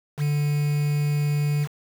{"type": "tone with quantisation", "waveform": "triangle", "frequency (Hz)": 146.83, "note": "D3", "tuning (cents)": 0, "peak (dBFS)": -18, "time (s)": [0.17, 1.68], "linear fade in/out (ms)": 50, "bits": 6, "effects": []}